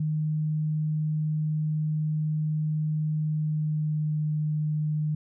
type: tone with pitch glide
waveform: sine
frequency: 154 to 152.41 Hz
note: D#3 to D#3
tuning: -17 to -35 cents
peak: -24 dBFS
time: 0-5.15 s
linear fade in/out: 5 ms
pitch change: -18 cents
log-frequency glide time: 3.2-4.25 s
effects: none